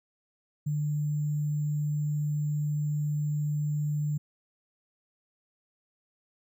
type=tone with sample-and-hold; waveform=sine; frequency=148.8 Hz; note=D3; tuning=23 cents sharp; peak=-26 dBFS; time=0.66-4.18 s; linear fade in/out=10 ms; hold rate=7350 Hz; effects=none